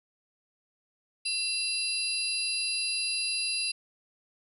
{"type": "tone cluster", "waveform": "sine", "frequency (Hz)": [2715, 4043, 4830, 10060], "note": ["F7", "B7", "D8", "D#9"], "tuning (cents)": [-50, 40, 48, 18], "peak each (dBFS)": [-33, -36, -31, -36], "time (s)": [1.25, 3.72], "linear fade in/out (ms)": 10, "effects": []}